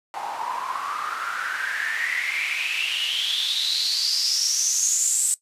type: noise with band-pass filter sweep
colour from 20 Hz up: white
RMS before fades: -25 dBFS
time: 0.14-5.34 s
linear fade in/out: 0 ms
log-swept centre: 820 to 8200 Hz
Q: 8.6
effects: noise-tail reverb RT60 0.1 s tail -17 dB re dry + resampled to 32000 Hz